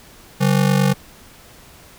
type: ring-modulated tone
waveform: square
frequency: 164.81 Hz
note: E3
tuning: in tune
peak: -11 dBFS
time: 0.4-0.94 s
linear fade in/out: 20 ms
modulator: 24.5 Hz
effects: pink hiss -45 dBFS RMS until 1.98 s